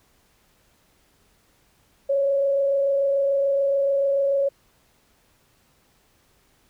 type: tone with frequency modulation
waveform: sine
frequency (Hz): 554.4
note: C#5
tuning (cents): 0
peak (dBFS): -18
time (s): 2.09-4.49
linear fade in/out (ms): 10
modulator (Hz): 26.9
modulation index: 0.31
effects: pink hiss -62 dBFS RMS until 6.69 s